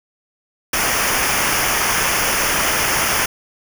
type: noise with comb filter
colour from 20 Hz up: pink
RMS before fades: -18 dBFS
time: 0.73-3.26 s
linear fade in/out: 5 ms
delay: 0.25 ms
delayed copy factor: -0.75
effects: none